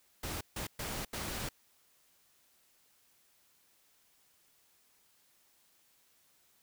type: noise bursts at uneven times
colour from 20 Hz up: pink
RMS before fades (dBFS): -39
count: 4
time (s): 0.23-0.41 / 0.56-0.67 / 0.79-1.05 / 1.13-1.49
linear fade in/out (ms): 5
effects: white hiss -69 dBFS RMS until 6.62 s